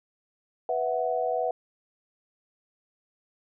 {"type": "chord", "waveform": "sine", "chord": "B suspended fourth", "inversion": "none", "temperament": "just", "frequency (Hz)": [493.9, 658.5, 740.8], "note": ["B4", "E5", "F#5"], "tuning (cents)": [0, -2, 2], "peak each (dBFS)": -29, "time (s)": [0.69, 1.51], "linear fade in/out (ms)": 2, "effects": []}